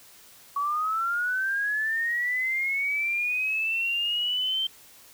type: linear sweep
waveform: sine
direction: up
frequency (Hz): 1122 to 3136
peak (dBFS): -24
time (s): 0.56-4.67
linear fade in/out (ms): 5
effects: white hiss -52 dBFS RMS until 5.13 s